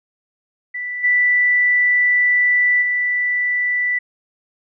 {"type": "tone with level steps", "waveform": "sine", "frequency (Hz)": 1974, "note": "B6", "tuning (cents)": -1, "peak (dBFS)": [-23, -12, -16], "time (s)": [0.74, 3.99], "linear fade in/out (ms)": 10, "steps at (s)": [1.03, 2.81], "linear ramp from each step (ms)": 20, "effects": []}